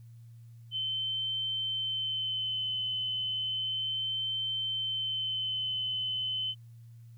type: tone with vibrato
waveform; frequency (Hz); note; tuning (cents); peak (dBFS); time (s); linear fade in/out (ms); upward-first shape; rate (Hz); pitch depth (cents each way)
sine; 3067; G7; -38; -30; 0.71-6.55; 50; sine; 0.33; 15
effects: added 116 Hz sine -48 dBFS peak until 7.17 s + white hiss -73 dBFS RMS until 7.17 s